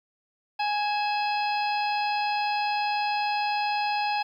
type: harmonic tone with a mistuned harmonic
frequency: 830.6 Hz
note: G#5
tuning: in tune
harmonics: 1 / 2 / 3 / 4 / 5 / 6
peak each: -25 / -37 / -32 / -41 / -39 / -38 dBFS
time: 0.59-4.23 s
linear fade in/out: 10 ms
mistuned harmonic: 3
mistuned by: +71 cents
effects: 10-bit